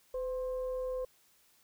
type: tone with frequency modulation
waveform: sine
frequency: 510 Hz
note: C5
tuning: 44 cents flat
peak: -33 dBFS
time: 0.14-1.05 s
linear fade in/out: 5 ms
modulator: 549 Hz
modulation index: 0.32
effects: white hiss -67 dBFS RMS until 1.63 s